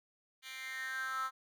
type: tone with high-pass filter sweep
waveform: 10% pulse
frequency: 262.5 Hz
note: C4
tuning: 6 cents sharp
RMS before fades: -40 dBFS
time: 0.42-1.31 s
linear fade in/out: 50 ms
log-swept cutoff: 2600 to 1200 Hz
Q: 7.5
effects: none